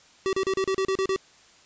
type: tone bursts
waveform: square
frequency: 383.7 Hz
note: G4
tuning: 37 cents flat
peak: -23 dBFS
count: 9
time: 0.26-1.161 s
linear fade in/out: 0 ms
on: 69 ms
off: 35 ms
effects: white hiss -55 dBFS RMS until 1.65 s + resampled to 16000 Hz